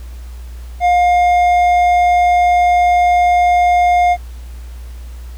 sine tone with hard clipping, 710 Hz, F5, 28 cents sharp, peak -10 dBFS, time 0.8-4.17 s, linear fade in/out 50 ms, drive 6 dB, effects added 60 Hz sine -27 dBFS peak until 5.37 s + pink hiss -45 dBFS RMS until 5.37 s

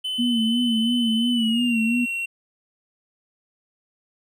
triangle tone with pitch glide, 3031 to 2732 Hz, F#7 to F7, +41 to -39 cents, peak -23 dBFS, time 0.04-2.26 s, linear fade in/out 10 ms, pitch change -180 cents, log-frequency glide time 1.29-1.78 s
sine tone with vibrato, 233.4 Hz, A#3, 2 cents sharp, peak -19 dBFS, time 0.18-2.06 s, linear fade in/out 20 ms, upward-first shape sine, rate 2.9 Hz, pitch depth 83 cents each way
effects none

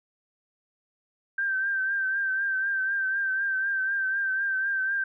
sine tone with vibrato, 1568 Hz, G6, in tune, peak -24 dBFS, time 1.38-5.04 s, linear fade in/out 5 ms, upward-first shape triangle, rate 4 Hz, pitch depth 49 cents each way, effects none

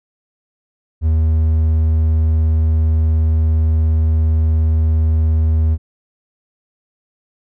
triangle tone, 79.3 Hz, D#2, 33 cents sharp, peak -9 dBFS, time 1.01-5.78 s, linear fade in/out 50 ms, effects none

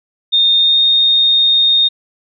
sine tone with pitch glide, 3657 to 3687 Hz, A#7 to A#7, -34 to -20 cents, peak -8 dBFS, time 0.32-1.89 s, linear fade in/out 20 ms, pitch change +14 cents, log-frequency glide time 0.58-0.8 s, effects none

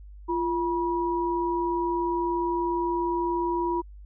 sine tone pair together, 344.9 / 967 Hz, F4 / B5, -22 / -37 cents, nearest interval octave + tritone, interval 1785 cents, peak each -26 / -27 dBFS, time 0.28-3.82 s, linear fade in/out 20 ms, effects added 50 Hz sine -42 dBFS peak until 4.05 s

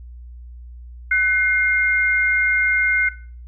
sine tone pair together, 1500 / 2121 Hz, F#6 / C7, +23 / +23 cents, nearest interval tritone, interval 600 cents, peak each -17 dBFS, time 1.11-3.09 s, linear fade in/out 5 ms, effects noise-tail reverb RT60 0.4 s tail -18 dB re dry + added 60 Hz sine -35 dBFS peak until 3.47 s

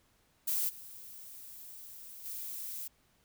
violet noise with level steps, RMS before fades -32 / -49 / -41 dBFS, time 0.47-2.88 s, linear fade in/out 10 ms, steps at 0.68 / 2.24 s, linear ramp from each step 20 ms, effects pink hiss -70 dBFS RMS until 3.24 s

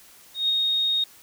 sine tone with ADSR envelope, 3724 Hz, A#7, 2 cents flat, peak -18 dBFS, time 0.34-1.04 s, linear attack 150 ms, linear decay 13 ms, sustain -2 dB, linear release 4 ms, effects white hiss -51 dBFS RMS until 1.22 s

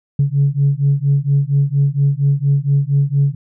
sine beating tone pair, 138.59 / 142.89 Hz, C#3 / D3, 0 / -47 cents, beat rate 4.3 Hz, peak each -14 dBFS, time 0.19-3.35 s, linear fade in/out 5 ms, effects tanh soft clip ceiling -6 dBFS

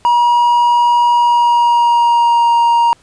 triangle tone with pitch glide, 957 to 938.9 Hz, A#5 to A#5, +45 to +12 cents, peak -6 dBFS, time 0.05-2.93 s, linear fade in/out 0 ms, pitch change -33 cents, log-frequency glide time 1.14-2.51 s, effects pink hiss -50 dBFS RMS until 3.02 s + resampled to 22050 Hz

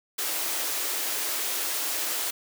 white high-pass noise, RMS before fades -29 dBFS, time 0.18-2.31 s, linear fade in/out 10 ms, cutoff 280 Hz, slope 48 dB/octave, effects none

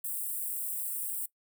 white high-pass noise, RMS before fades -35 dBFS, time 0.04-1.26 s, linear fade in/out 5 ms, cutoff 8000 Hz, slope 96 dB/octave, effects noise-tail reverb RT60 0.1 s tail -20 dB re dry

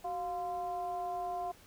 sine tone with frequency modulation, 705 Hz, F5, 16 cents sharp, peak -34 dBFS, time 0.04-1.52 s, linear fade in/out 10 ms, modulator 330 Hz, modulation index 0.61, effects pink hiss -59 dBFS RMS until 1.66 s

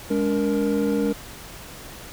triangle tone cluster, 206.9 / 286 / 468.3 Hz, G#3 / D4 / A#4, -6 / -46 / +8 cents, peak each -22 dBFS, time 0.1-1.13 s, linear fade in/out 10 ms, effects pink hiss -40 dBFS RMS until 2.12 s

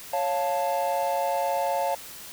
triangle chord, Db augmented, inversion none, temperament equal, 554.4 / 698.5 / 880 Hz, Db5 / F5 / A5, 0 / 0 / 0 cents, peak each -26 dBFS, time 0.13-1.95 s, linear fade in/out 5 ms, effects white hiss -42 dBFS RMS until 2.32 s

